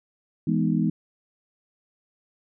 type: chord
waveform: sine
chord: E major seventh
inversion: none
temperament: equal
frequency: 164.81 / 207.7 / 246.9 / 311.1 Hz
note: E3 / G#3 / B3 / D#4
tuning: 0 / 0 / 0 / 0 cents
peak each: -24 / -25 / -26 / -28 dBFS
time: 0.47-0.9 s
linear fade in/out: 5 ms
effects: none